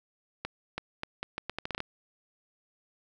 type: accelerating click train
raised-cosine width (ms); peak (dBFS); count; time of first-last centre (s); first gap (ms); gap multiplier
0.3; -17; 12; 0.45-1.804; 330; 0.77
effects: none